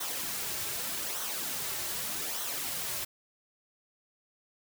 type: noise with flanger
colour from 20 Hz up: white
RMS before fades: -35 dBFS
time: 0-3.05 s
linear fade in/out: 10 ms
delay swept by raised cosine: 0.41 to 4.21 ms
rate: 0.83 Hz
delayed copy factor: -0.55
effects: none